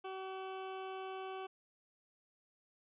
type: tone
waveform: 20% pulse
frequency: 380 Hz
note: F#4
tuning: 46 cents sharp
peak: -37 dBFS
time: 0.04-1.47 s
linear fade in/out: 10 ms
effects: resampled to 8000 Hz